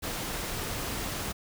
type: noise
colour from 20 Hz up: pink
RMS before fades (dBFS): -34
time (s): 0.02-1.33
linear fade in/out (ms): 20
effects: none